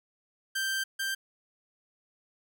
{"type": "tone pair in turn", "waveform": "sawtooth", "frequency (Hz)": [1568, 1575.8], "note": ["G6", "G6"], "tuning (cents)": [0, 9], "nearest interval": "unison", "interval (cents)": 9, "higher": "second", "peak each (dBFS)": [-25, -26], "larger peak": "first", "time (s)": [[0.55, 0.84], [0.99, 1.15]], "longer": "first", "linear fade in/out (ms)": 10, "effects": []}